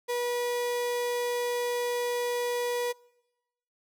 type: tone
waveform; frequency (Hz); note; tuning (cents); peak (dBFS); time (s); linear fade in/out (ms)
35% pulse; 485; B4; -31; -26; 0.08-2.93; 20
effects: noise-tail reverb RT60 1.0 s tail -25 dB re dry